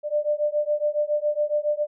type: beating tone pair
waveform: sine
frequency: 592 / 599.2 Hz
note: D5 / D5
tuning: +14 / +35 cents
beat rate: 7.2 Hz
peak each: -24 dBFS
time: 0.03-1.87 s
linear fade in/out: 50 ms
effects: none